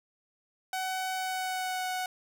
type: tone with pitch glide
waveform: sawtooth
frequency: 751 to 739.8 Hz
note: F#5 to F#5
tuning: +26 to 0 cents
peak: -27 dBFS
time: 0.73-2.06 s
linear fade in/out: 2 ms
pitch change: -26 cents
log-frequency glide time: 1.14-1.87 s
effects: none